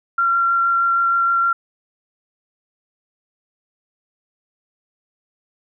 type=tone with vibrato; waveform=sine; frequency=1372 Hz; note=F6; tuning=31 cents flat; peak=-14 dBFS; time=0.18-1.53 s; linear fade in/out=5 ms; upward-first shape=sine; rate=6.4 Hz; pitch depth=8 cents each way; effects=none